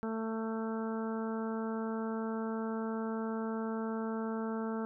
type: harmonic tone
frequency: 222.9 Hz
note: A3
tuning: 23 cents sharp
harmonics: 1 / 2 / 3 / 4 / 5 / 6 / 7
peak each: -35 / -39 / -46 / -45 / -50 / -46 / -52 dBFS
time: 0.03-4.85 s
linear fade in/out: 0 ms
effects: none